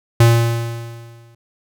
square tone with exponential decay, 116.54 Hz, A#2, in tune, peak -7 dBFS, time 0.2-1.35 s, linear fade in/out 5 ms, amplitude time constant 250 ms, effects none

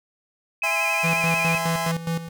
sine tone with vibrato, 2490 Hz, D#7, 1 cent sharp, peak -22 dBFS, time 0.62-1.58 s, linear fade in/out 2 ms, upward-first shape sine, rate 11 Hz, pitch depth 55 cents each way
sawtooth chord, E augmented, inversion none, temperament just, 659.3 / 824.1 / 1030.1 Hz, E5 / G#5 / B#5, 0 / -14 / -27 cents, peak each -25 dBFS, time 0.63-1.92 s, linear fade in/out 10 ms
square tone with tremolo, 166 Hz, E3, 12 cents sharp, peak -23 dBFS, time 1.03-2.29 s, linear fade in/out 20 ms, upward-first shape square, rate 4.8 Hz, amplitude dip 70%
effects none

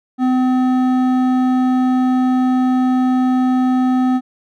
sine tone with hard clipping, 255.2 Hz, C4, 43 cents flat, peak -14 dBFS, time 0.18-4.21 s, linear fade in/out 50 ms, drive 10 dB, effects none

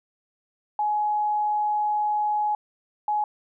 sine tone pair in turn, 841 / 841 Hz, G#5 / G#5, +22 / +22 cents, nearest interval unison, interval 0 cents, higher neither, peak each -21 dBFS, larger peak neither, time 0.79-2.55 / 3.08-3.24 s, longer first, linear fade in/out 2 ms, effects none

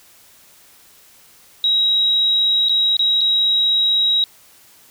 sine tone with dropouts, 3834 Hz, A#7, 48 cents sharp, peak -13 dBFS, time 1.64-4.24 s, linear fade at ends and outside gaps 1 ms, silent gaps 2.686-2.694 / 2.968-2.993 / 3.209-3.213 s, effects white hiss -49 dBFS RMS until 4.9 s

